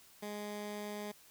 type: tone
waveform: 15% pulse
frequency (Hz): 207.8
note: G#3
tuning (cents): +1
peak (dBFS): -34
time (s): 0.22-1.12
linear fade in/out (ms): 10
effects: white hiss -61 dBFS RMS until 1.3 s